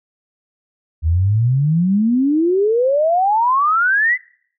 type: exponential sweep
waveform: sine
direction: up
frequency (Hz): 76.2 to 2056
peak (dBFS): -12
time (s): 1.02-4.18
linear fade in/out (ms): 50
effects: noise-tail reverb RT60 0.6 s tail -24 dB re dry